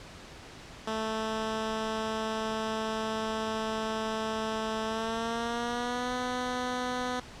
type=tone with pitch glide; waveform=10% pulse; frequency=220 to 249.8 Hz; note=A3 to B3; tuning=0 to +20 cents; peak=-22 dBFS; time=0.87-7.2 s; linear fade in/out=5 ms; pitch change=+220 cents; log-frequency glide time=4.85-6.13 s; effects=pink hiss -47 dBFS RMS until 7.4 s + low-pass 6000 Hz 12 dB/octave